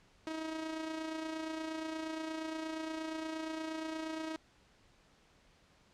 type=tone with amplitude modulation; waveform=sawtooth; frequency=318 Hz; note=D#4; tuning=38 cents sharp; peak=-32 dBFS; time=0.27-4.36 s; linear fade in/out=0 ms; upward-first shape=sine; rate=28.5 Hz; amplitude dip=45%; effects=pink hiss -66 dBFS RMS until 5.93 s + low-pass 6000 Hz 12 dB/octave